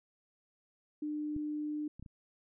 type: tone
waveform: sine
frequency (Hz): 300.1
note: D4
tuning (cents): +38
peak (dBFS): -34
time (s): 1.02-1.88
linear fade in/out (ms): 5
type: clicks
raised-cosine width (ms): 5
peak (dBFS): -32 / -36 / -34 / -38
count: 4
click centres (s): 1.364 / 1.996 / 2.026 / 2.062
effects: none